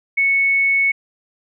sine tone, 2210 Hz, C#7, 6 cents flat, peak -13 dBFS, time 0.17-0.92 s, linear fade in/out 10 ms, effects none

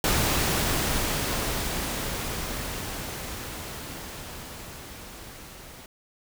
pink noise with level ramp, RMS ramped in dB -23 to -45 dBFS, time 0.04-5.86 s, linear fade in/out 2 ms, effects none

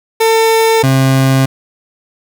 30% pulse tone pair in turn, 448.8 / 133.43 Hz, A4 / C3, +34 / +34 cents, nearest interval octave + major sixth, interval 2100 cents, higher first, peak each -5 dBFS, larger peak neither, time 0.2-0.83 / 0.83-1.46 s, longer neither, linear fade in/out 10 ms, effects none

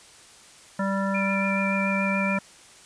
harmonic tone, 195.4 Hz, G3, 5 cents flat, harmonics 1 / 3 / 5 / 7 / 9, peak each -25 / -30 / -32 / -33 / -35 dBFS, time 0.79-2.39 s, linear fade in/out 5 ms
sine tone with vibrato, 2372 Hz, D7, 17 cents sharp, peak -27 dBFS, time 1.14-2.38 s, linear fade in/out 10 ms, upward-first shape sine, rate 7 Hz, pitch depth 18 cents each way
effects white hiss -50 dBFS RMS until 2.85 s + resampled to 22050 Hz

